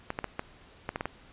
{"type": "clicks", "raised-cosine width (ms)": 0.5, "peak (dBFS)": -16, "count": 8, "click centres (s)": [0.104, 0.189, 0.243, 0.394, 0.891, 0.959, 1.009, 1.056], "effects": ["pink hiss -55 dBFS RMS until 1.32 s", "resampled to 8000 Hz"]}